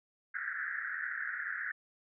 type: band-pass noise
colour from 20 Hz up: white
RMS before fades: -38 dBFS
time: 0.34-1.72 s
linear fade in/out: 10 ms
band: 1400 to 1900 Hz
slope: 96 dB/octave
effects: none